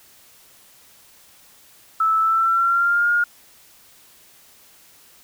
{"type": "tone with pitch glide", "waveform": "sine", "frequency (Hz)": [1312, 1422.5], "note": ["E6", "F6"], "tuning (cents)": [-9, 31], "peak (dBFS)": -15, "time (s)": [2, 3.24], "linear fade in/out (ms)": 5, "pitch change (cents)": 140, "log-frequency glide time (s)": [2.2, 3.11], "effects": ["white hiss -51 dBFS RMS until 5.23 s"]}